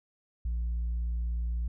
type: tone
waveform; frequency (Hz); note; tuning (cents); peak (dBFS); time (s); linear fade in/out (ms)
sine; 58.27; A#1; 0; -26; 0.45-1.68; 5
effects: tanh soft clip ceiling -27 dBFS